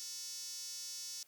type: tone with high-pass filter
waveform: square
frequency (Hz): 200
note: G3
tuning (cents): +35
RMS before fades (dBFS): -45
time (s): 0-1.23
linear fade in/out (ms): 0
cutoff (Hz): 5500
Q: 4
effects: white hiss -68 dBFS RMS until 1.27 s + high-pass 100 Hz 12 dB/octave